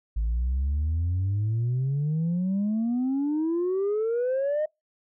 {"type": "exponential sweep", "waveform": "sine", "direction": "up", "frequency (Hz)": [52.6, 624], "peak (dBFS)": -21, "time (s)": [0.16, 4.66], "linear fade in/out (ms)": 10, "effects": ["noise-tail reverb RT60 0.2 s tail -26 dB re dry", "tanh soft clip ceiling -21 dBFS"]}